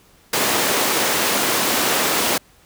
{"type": "high-pass noise", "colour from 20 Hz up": "pink", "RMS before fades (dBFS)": -19, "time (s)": [0.33, 2.38], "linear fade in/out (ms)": 5, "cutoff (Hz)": 300, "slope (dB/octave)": 12, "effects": ["pink hiss -53 dBFS RMS until 2.65 s"]}